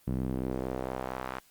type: tone with band-pass filter sweep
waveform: sawtooth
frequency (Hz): 64.3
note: C2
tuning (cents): -30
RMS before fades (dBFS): -34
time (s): 0.07-1.4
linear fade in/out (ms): 5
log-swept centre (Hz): 190 to 1300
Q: 1.2
effects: white hiss -62 dBFS RMS until 1.5 s + Opus 32 kbps